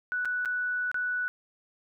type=tone with dropouts; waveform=sine; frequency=1480 Hz; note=F#6; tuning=in tune; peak=-27 dBFS; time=0.12-1.28 s; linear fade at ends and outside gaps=0 ms; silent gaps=0.249-0.255 / 0.45-0.457 / 0.915-0.944 s; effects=none